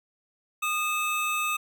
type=tone pair together; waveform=square; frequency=1227 / 2600 Hz; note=D#6 / E7; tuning=-25 / -24 cents; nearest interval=octave + minor second; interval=1301 cents; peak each=-29 / -29 dBFS; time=0.62-1.57 s; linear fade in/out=10 ms; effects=none